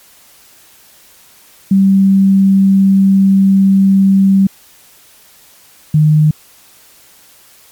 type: tone pair in turn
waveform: sine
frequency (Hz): 194.1 / 153.08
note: G3 / D#3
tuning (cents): -17 / -28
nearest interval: major third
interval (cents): 411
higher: first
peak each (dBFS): -5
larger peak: neither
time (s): 1.71-4.47 / 5.94-6.31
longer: first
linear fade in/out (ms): 5
effects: white hiss -44 dBFS RMS until 7.71 s + MP3 96 kbps